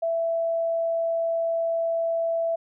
sine tone, 664 Hz, E5, 12 cents sharp, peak -22 dBFS, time 0.02-2.56 s, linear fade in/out 10 ms, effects none

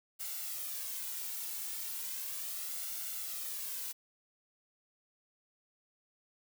blue noise with flanger, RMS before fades -40 dBFS, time 0.19-3.93 s, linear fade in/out 20 ms, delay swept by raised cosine 1.4 to 2.27 ms, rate 0.36 Hz, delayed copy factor +0.5, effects none

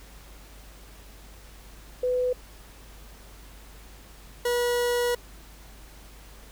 sine / 40% pulse tone pair in turn, 500 / 483.8 Hz, B4 / B4, +21 / -36 cents, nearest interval minor second, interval 57 cents, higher first, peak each -22 dBFS, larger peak neither, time 2.03-2.33 / 4.45-5.15 s, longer second, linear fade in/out 5 ms, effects added 50 Hz sine -47 dBFS peak until 6.51 s + pink hiss -51 dBFS RMS until 6.51 s

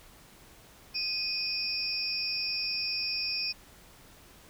sine tone cluster, 2491 / 4840 / 5390 Hz, D#7 / D#8 / E8, +1 / -49 / +38 cents, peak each -35 / -34 / -33 dBFS, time 0.94-3.53 s, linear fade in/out 20 ms, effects pink hiss -55 dBFS RMS until 4.49 s

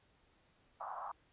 white band-pass noise, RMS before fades -44 dBFS, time 0.8-1.12 s, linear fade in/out 10 ms, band 680 to 1200 Hz, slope 48 dB/octave, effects pink hiss -71 dBFS RMS until 1.32 s + resampled to 8000 Hz

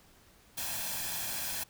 white noise with comb filter, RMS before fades -36 dBFS, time 0.57-1.64 s, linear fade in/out 10 ms, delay 1.2 ms, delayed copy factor +0.6, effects pink hiss -61 dBFS RMS until 1.69 s

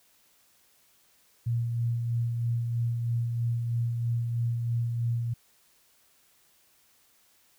sine tone with tremolo, 117.7 Hz, A#2, 17 cents sharp, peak -24 dBFS, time 1.46-5.34 s, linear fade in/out 10 ms, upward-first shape sine, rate 3.1 Hz, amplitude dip 35%, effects white hiss -64 dBFS RMS until 7.58 s

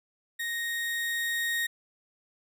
35% pulse tone with level ramp, 1864.7 Hz, A#6, in tune, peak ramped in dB -29 to -25 dBFS, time 0.39-1.67 s, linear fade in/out 10 ms, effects none

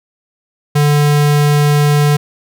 square tone, 146.83 Hz, D3, in tune, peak -9 dBFS, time 0.75-2.17 s, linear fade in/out 10 ms, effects none

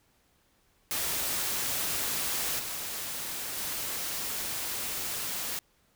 white noise with level steps, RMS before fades -31 / -36 / -34 dBFS, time 0.91-5.59 s, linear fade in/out 0 ms, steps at 2.59 / 3.57 s, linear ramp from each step 5 ms, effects pink hiss -68 dBFS RMS until 5.95 s

